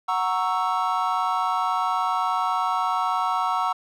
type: chord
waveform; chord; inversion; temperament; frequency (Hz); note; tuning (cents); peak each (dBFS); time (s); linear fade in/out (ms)
triangle; F# dominant seventh; none; equal; 740 / 932.3 / 1108.7 / 1318.5; F#5 / A#5 / C#6 / E6; 0 / 0 / 0 / 0; -25; 0.08-3.73; 10
effects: none